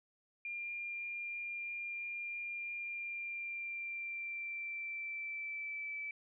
sine tone with pitch glide, 2399 to 2312 Hz, D7 to D7, +36 to -28 cents, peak -39 dBFS, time 0.45-6.11 s, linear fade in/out 2 ms, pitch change -64 cents, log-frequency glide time 2.76-5.98 s, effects none

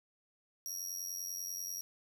sawtooth tone with amplitude modulation, 5670 Hz, F8, 25 cents sharp, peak -33 dBFS, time 0.66-1.81 s, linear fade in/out 0 ms, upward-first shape sine, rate 90.2 Hz, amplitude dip 75%, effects none

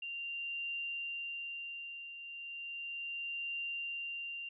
sine tone with tremolo, 2778 Hz, F7, 10 cents flat, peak -36 dBFS, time 0.02-4.49 s, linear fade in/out 5 ms, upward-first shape triangle, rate 0.35 Hz, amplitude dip 65%, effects none

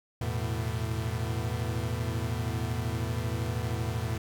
40% pulse chord, E suspended fourth, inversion none, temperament equal with one note detuned, 82.41 / 110.7 / 123.47 Hz, E2 / A2 / B2, 0 / +11 / 0 cents, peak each -34 / -31 / -34 dBFS, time 0.21-4.18 s, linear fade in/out 5 ms, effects 11-bit

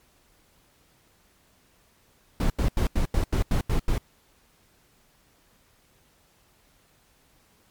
brown noise bursts, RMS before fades -22 dBFS, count 9, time 2.4-3.98 s, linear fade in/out 2 ms, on 100 ms, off 85 ms, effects pink hiss -62 dBFS RMS until 7.7 s + MP3 96 kbps

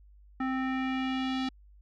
square tone with low-pass filter sweep, 261.6 Hz, C4, in tune, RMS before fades -31 dBFS, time 0.4-1.49 s, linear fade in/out 5 ms, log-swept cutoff 1600 to 4000 Hz, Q 2.3, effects added 50 Hz sine -53 dBFS peak until 1.81 s

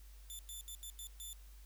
10% pulse tone bursts at uneven times, 3520 Hz, A7, in tune, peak -38 dBFS, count 6, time 0.3-0.39 / 0.49-0.61 / 0.68-0.75 / 0.83-0.9 / 0.99-1.07 / 1.2-1.33 s, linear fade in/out 0 ms, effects added 50 Hz sine -53 dBFS peak until 1.65 s + white hiss -66 dBFS RMS until 1.65 s

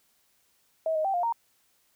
sine tone with pitch steps, 642 / 624 / 778 / 705 / 928 Hz, E5 / D#5 / G5 / F5 / A#5, -46 / +5 / -13 / +16 / -8 cents, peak -24 dBFS, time 0.86-1.325 s, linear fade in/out 2 ms, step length 93 ms, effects white hiss -68 dBFS RMS until 1.95 s

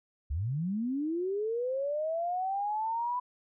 sine linear sweep, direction up, 62.5 to 998 Hz, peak -29 dBFS, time 0.3-3.2 s, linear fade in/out 10 ms, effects none

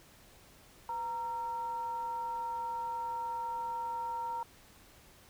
sine tone with frequency modulation, 930 Hz, A#5, 4 cents flat, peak -34 dBFS, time 0.89-4.43 s, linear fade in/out 2 ms, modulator 430 Hz, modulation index 0.31, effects pink hiss -59 dBFS RMS until 5.29 s

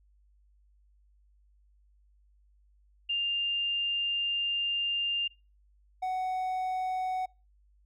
sine / triangle tone pair in turn, 2800 / 744.6 Hz, F7 / F#5, +4 / +11 cents, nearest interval octave + major seventh, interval 2293 cents, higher first, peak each -27 dBFS, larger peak neither, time 3.09-5.28 / 6.02-7.26 s, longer first, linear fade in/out 10 ms, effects noise-tail reverb RT60 0.3 s tail -24 dB re dry + added 50 Hz sine -61 dBFS peak until 7.85 s

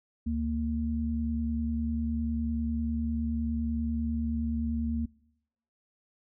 sine tone pair together, 73.42 / 230.2 Hz, D2 / A#3, 0 / -22 cents, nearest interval octave + minor sixth, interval 1978 cents, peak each -31 / -29 dBFS, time 0.26-5.06 s, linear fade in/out 10 ms, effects noise-tail reverb RT60 0.8 s tail -24 dB re dry

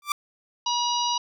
sawtooth tone with exponential growth, 1174.7 Hz, D6, in tune, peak -15 dBFS, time 0.02-0.12 s, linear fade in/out 2 ms, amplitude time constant 20 ms
harmonic tone, 963 Hz, B5, 44 cents flat, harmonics 1 / 3 / 4 / 5 / 6, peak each -25 / -30 / -31 / -32 / -32 dBFS, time 0.66-1.18 s, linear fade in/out 5 ms
effects none

